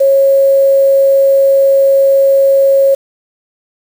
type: tone with quantisation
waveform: sine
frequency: 547 Hz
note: C#5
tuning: 23 cents flat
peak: -5 dBFS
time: 0-2.95 s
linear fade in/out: 10 ms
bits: 5
effects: none